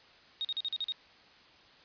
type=tone bursts; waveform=sine; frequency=3729 Hz; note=A#7; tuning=in tune; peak=-31 dBFS; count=7; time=0.41-0.921 s; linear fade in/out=0 ms; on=37 ms; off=42 ms; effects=white hiss -58 dBFS RMS until 1.84 s + resampled to 11025 Hz